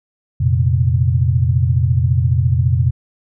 sine chord, F suspended fourth, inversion none, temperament just, 87.31 / 116.41 / 130.96 Hz, F2 / Bb2 / C3, 0 / -2 / +2 cents, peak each -16 dBFS, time 0.4-2.91 s, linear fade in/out 10 ms, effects none

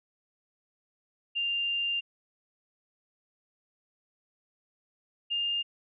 sine tone pair in turn, 2794 / 2812 Hz, F7 / F7, 0 / +11 cents, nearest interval unison, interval 11 cents, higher second, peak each -27 / -27 dBFS, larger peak neither, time 1.35-2.01 / 5.3-5.63 s, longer first, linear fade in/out 20 ms, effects none

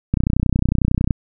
click train, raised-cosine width 5 ms, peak -4 dBFS, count 31, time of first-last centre 0.14-1.108 s, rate 31 Hz, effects none

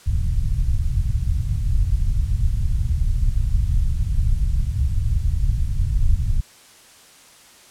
pink low-pass noise, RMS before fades -19 dBFS, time 0.06-6.41 s, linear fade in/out 10 ms, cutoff 110 Hz, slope 24 dB/octave, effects white hiss -48 dBFS RMS until 7.7 s + low-pass 10000 Hz 12 dB/octave

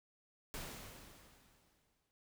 pink noise with exponential decay, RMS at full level -44 dBFS, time 0.54-2.11 s, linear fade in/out 0 ms, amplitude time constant 340 ms, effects none

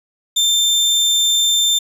30% pulse tone, 3579 Hz, A7, 29 cents sharp, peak -10 dBFS, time 0.36-1.79 s, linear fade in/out 10 ms, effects resampled to 32000 Hz

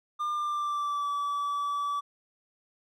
triangle tone with pitch glide, 1200 to 1151.1 Hz, D6 to D6, +37 to -35 cents, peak -26 dBFS, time 0.19-2.01 s, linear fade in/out 20 ms, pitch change -72 cents, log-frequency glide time 0.33-1.09 s, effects none

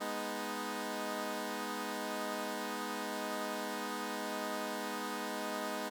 10% pulse chord, G# minor, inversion none, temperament equal, 207.7 / 246.9 / 311.1 Hz, G#3 / B3 / D#4, 0 / 0 / 0 cents, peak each -33 dBFS, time 0-5.9 s, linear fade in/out 20 ms, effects none

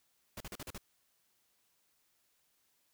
pink noise bursts, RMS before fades -44 dBFS, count 6, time 0.37-0.779 s, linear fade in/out 2 ms, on 34 ms, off 41 ms, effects white hiss -75 dBFS RMS until 2.93 s

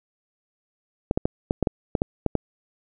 clicks, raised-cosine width 2 ms, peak -7 dBFS, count 10, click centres 1.111 / 1.175 / 1.255 / 1.509 / 1.627 / 1.672 / 1.952 / 2.019 / 2.263 / 2.353 s, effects none

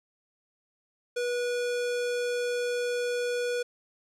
square tone, 486.6 Hz, B4, 26 cents flat, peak -28 dBFS, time 1.16-3.63 s, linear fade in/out 10 ms, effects low-pass 9000 Hz 12 dB/octave + 11-bit

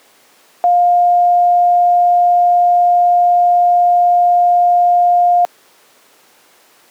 sine tone, 706 Hz, F5, 19 cents sharp, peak -7 dBFS, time 0.64-5.45 s, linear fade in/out 0 ms, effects pink hiss -48 dBFS RMS until 6.9 s + high-pass 400 Hz 12 dB/octave

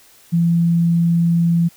sine tone, 169.2 Hz, E3, 45 cents sharp, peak -12 dBFS, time 0.32-1.69 s, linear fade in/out 20 ms, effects white hiss -49 dBFS RMS until 1.76 s

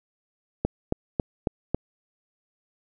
click train, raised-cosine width 2 ms, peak -9 dBFS, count 5, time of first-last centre 0.65-1.746 s, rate 3.65 Hz, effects none

